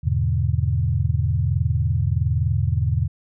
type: chord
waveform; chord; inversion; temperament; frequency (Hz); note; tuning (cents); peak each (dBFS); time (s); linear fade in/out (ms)
sine; E dominant seventh; none; equal; 82.41 / 103.83 / 123.47 / 146.83; E2 / G#2 / B2 / D3; 0 / 0 / 0 / 0; -22 / -23 / -23 / -26; 0.03-3.08; 20
effects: none